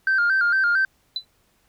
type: tone with vibrato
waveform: sine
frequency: 1480 Hz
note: F#6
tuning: in tune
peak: -15 dBFS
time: 0.07-0.85 s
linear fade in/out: 2 ms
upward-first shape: square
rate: 4.4 Hz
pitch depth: 84 cents each way
type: tone with exponential decay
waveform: sine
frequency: 3995 Hz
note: B7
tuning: 19 cents sharp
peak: -19 dBFS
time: 1.16-1.25 s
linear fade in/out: 2 ms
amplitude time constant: 18 ms
effects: tanh soft clip ceiling -14 dBFS + pink hiss -64 dBFS RMS until 1.68 s